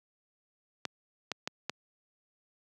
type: clicks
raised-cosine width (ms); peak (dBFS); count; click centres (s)
0.2; -15; 4; 0.853 / 1.317 / 1.475 / 1.696
effects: high-pass 150 Hz 12 dB/octave